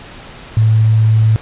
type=tone; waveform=sine; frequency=110 Hz; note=A2; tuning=in tune; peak=-7 dBFS; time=0.57-1.36 s; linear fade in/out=0 ms; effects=pink hiss -34 dBFS RMS until 1.41 s + resampled to 8000 Hz